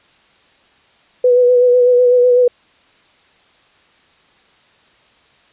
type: tone with vibrato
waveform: sine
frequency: 493.9 Hz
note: B4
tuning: in tune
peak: -7 dBFS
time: 1.24-2.48 s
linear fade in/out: 5 ms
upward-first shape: sine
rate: 8 Hz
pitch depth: 26 cents each way
effects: white hiss -52 dBFS RMS until 5.52 s + resampled to 8000 Hz